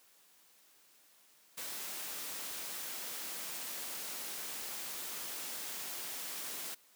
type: noise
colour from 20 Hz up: white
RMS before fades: -42 dBFS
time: 1.57-6.75 s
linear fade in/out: 10 ms
effects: white hiss -65 dBFS RMS until 6.95 s + high-pass 200 Hz 12 dB/octave

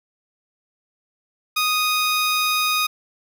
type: tone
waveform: 15% pulse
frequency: 1243 Hz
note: D#6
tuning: 2 cents flat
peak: -12 dBFS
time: 1.56-2.87 s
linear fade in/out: 10 ms
effects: none

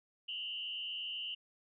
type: tone with frequency modulation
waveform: sine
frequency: 2929 Hz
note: F#7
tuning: 18 cents flat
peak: -38 dBFS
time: 0.28-1.35 s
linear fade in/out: 10 ms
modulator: 87.8 Hz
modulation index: 1.7
effects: none

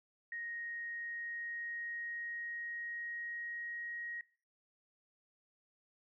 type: tone with pitch glide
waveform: sine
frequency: 1871 to 1887.3 Hz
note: A#6 to A#6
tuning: +6 to +21 cents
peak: -40 dBFS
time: 0.32-4.21 s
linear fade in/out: 2 ms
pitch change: +15 cents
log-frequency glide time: 0.85-4 s
effects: noise-tail reverb RT60 0.4 s tail -20 dB re dry

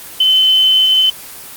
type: tone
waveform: sine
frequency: 3053 Hz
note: G7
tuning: 46 cents flat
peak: -7 dBFS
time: 0.2-1.1 s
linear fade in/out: 5 ms
effects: white hiss -32 dBFS RMS until 1.56 s + Opus 24 kbps

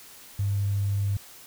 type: tone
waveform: triangle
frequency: 100.2 Hz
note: G2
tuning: 38 cents sharp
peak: -19 dBFS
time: 0.39-1.17 s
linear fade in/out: 5 ms
effects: tanh soft clip ceiling -21 dBFS + white hiss -48 dBFS RMS until 1.46 s

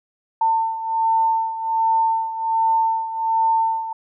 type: beating tone pair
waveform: sine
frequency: 898 / 899.3 Hz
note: A5 / A5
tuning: +35 / +38 cents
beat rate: 1.3 Hz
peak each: -18 / -23 dBFS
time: 0.41-3.93 s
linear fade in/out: 5 ms
effects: none

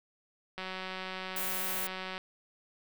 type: click train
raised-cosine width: 0.3 ms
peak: -23 dBFS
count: 300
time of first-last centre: 0.58-2.179 s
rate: 187 Hz
type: noise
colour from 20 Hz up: violet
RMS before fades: -35 dBFS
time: 1.36-1.87 s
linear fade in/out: 5 ms
effects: none

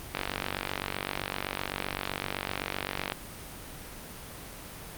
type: click train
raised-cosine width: 0.3 ms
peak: -13 dBFS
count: 143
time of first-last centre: 0.15-3.121 s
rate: 47.8 Hz
effects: pink hiss -43 dBFS RMS until 4.97 s + Opus 32 kbps

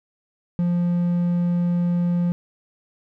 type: tone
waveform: triangle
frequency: 174.61 Hz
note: F3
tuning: in tune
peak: -16 dBFS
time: 0.59-2.32 s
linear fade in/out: 0 ms
effects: none

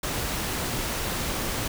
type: noise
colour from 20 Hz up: pink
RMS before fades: -29 dBFS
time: 0.03-1.68 s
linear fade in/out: 5 ms
effects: none

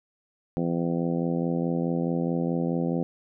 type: harmonic tone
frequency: 84.7 Hz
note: E2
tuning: 48 cents sharp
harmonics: 2 / 3 / 4 / 5 / 6 / 7 / 8 / 9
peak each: -27 / -29 / -32 / -37 / -33 / -42 / -42 / -41 dBFS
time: 0.57-3.03 s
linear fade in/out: 0 ms
effects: none

